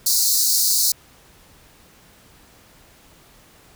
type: high-pass noise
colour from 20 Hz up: pink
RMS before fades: -18 dBFS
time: 0.06-0.92 s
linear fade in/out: 5 ms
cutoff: 4100 Hz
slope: 96 dB/octave
effects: pink hiss -51 dBFS RMS until 3.75 s

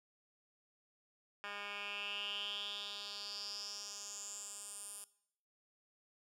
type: tone with band-pass filter sweep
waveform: 10% pulse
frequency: 203.7 Hz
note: G#3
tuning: 33 cents flat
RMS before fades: -45 dBFS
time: 1.44-5.04 s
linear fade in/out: 0 ms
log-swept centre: 2000 to 10000 Hz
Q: 5.4
effects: noise-tail reverb RT60 0.7 s tail -19 dB re dry

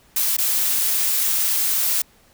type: noise with dropouts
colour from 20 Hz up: blue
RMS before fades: -20 dBFS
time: 0.16-2.02 s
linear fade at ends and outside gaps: 5 ms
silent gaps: 0.368-0.383 s
effects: pink hiss -55 dBFS RMS until 2.33 s

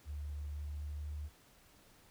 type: tone with pitch glide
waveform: sine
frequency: 73.42 to 74.49 Hz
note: D2 to D2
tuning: 0 to +25 cents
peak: -39 dBFS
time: 0.05-1.3 s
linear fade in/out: 50 ms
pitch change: +25 cents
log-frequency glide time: 0.47-1.15 s
effects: pink hiss -64 dBFS RMS until 2.1 s

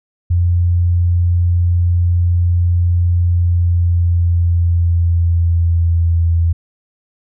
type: tone with pitch glide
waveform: sine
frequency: 87.31 to 83.85 Hz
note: F2 to E2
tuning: 0 to +30 cents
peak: -10 dBFS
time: 0.3-6.53 s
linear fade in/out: 10 ms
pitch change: -70 cents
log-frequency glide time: 3.23-6.29 s
effects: none

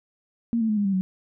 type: tone with pitch steps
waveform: sine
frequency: 232.5 / 222.6 / 213.2 / 204.2 / 195.51 / 187.22 Hz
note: A#3 / A3 / G#3 / G#3 / G3 / F#3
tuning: -4 / +20 / +46 / -29 / -4 / +21 cents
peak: -20 dBFS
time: 0.53-1.01 s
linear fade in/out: 0 ms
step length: 80 ms
effects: none

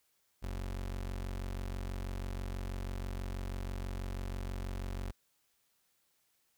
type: tone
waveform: 30% pulse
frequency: 46.17 Hz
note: F#1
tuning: 3 cents flat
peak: -34 dBFS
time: 0.42-5.12 s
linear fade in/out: 20 ms
effects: white hiss -75 dBFS RMS until 6.57 s

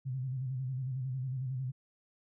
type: tone with vibrato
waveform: sine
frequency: 129.9 Hz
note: C3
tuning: 12 cents flat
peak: -33 dBFS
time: 0.05-1.72 s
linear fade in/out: 20 ms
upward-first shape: square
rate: 11 Hz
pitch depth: 59 cents each way
effects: none

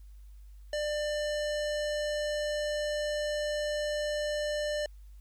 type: tone with low-pass filter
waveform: square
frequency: 596 Hz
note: D5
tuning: 25 cents sharp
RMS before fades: -32 dBFS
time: 0.73-4.86 s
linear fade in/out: 2 ms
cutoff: 6500 Hz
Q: 1.2
effects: added 50 Hz sine -47 dBFS peak until 5.2 s + white hiss -71 dBFS RMS until 5.2 s

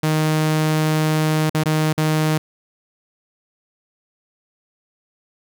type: tone with dropouts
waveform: sawtooth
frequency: 155.56 Hz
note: D#3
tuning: in tune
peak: -12 dBFS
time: 0.03-2.38 s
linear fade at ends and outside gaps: 5 ms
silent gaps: 1.497-1.546 / 1.636-1.657 / 1.93-1.977 s
effects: none

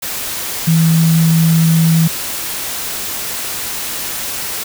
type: tone in noise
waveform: sine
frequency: 163.3 Hz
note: E3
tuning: 16 cents flat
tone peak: -8 dBFS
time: 0.67-2.08 s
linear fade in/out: 10 ms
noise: white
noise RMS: -22 dBFS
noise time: 0.02-4.64 s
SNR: +11 dB
effects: none

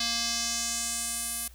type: tone with band-pass filter sweep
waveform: square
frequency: 233.1 Hz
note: A#3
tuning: in tune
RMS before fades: -31 dBFS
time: 0-1.48 s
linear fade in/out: 5 ms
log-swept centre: 4600 to 11000 Hz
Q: 2.2
effects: added 60 Hz sine -49 dBFS peak until 1.54 s + white hiss -58 dBFS RMS until 1.54 s

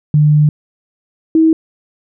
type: tone pair in turn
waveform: sine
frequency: 150 / 321.2 Hz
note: D3 / E4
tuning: +37 / -45 cents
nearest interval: octave + minor second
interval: 1318 cents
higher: second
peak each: -6 / -6 dBFS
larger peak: neither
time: 0.14-0.49 / 1.35-1.53 s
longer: first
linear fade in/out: 2 ms
effects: none

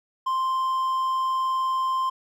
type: tone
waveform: triangle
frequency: 1046.5 Hz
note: C6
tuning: in tune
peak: -20 dBFS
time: 0.26-2.1 s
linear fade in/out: 10 ms
effects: none

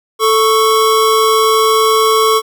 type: tone pair together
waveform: square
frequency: 440.4 / 1108.7 Hz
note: A4 / C#6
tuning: +2 / 0 cents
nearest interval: octave + major third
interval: 1598 cents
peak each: -12 dBFS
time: 0.19-2.42 s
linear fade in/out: 50 ms
effects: none

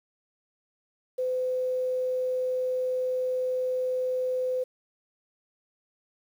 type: tone with quantisation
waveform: sine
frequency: 509 Hz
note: C5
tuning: 48 cents flat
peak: -25 dBFS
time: 1.18-4.64 s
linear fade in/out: 10 ms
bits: 9
effects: none

